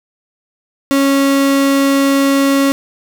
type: tone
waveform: 35% pulse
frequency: 275.7 Hz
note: C#4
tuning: 9 cents flat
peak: -8 dBFS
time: 0.91-2.72 s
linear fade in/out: 0 ms
effects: none